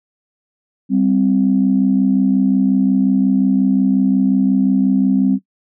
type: tone pair together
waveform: sine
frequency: 196 / 261.6 Hz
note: G3 / C4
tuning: 0 / 0 cents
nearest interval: perfect fourth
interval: 500 cents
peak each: -14 / -13 dBFS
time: 0.89-5.39 s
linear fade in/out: 50 ms
effects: noise-tail reverb RT60 0.1 s tail -17 dB re dry + tanh soft clip ceiling -3 dBFS